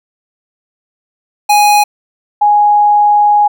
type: tone pair in turn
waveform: square / sine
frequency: 830 / 830 Hz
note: G#5 / G#5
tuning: -1 / -1 cents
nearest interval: unison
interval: 0 cents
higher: neither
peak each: -6 / -5 dBFS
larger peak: second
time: 1.49-1.84 / 2.41-3.48 s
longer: second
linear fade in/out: 10 ms
effects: none